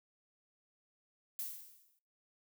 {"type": "noise with exponential decay", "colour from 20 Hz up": "violet", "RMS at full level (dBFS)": -38, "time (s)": [1.39, 1.99], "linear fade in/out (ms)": 1, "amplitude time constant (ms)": 130, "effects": ["noise-tail reverb RT60 0.4 s tail -22 dB re dry"]}